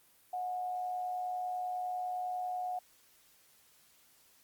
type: tone with amplitude modulation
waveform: sine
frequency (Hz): 728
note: F#5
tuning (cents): -28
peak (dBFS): -32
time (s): 0.33-2.79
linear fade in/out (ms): 5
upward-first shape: sine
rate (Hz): 110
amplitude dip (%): 40
effects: white hiss -65 dBFS RMS until 4.43 s + Opus 32 kbps